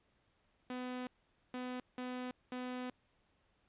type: tone bursts at uneven times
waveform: sawtooth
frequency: 251.1 Hz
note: B3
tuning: 29 cents sharp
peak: -36 dBFS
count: 4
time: 0.7-1.07 / 1.54-1.8 / 1.98-2.31 / 2.52-2.9 s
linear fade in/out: 2 ms
effects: pink hiss -75 dBFS RMS until 3.68 s + resampled to 8000 Hz